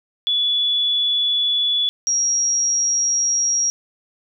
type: tone pair in turn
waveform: sine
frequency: 3427 / 5653 Hz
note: A7 / F8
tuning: -46 / +20 cents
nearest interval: major sixth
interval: 866 cents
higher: second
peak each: -16 dBFS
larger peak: neither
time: 0.27-1.89 / 2.07-3.7 s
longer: second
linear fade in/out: 0 ms
effects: none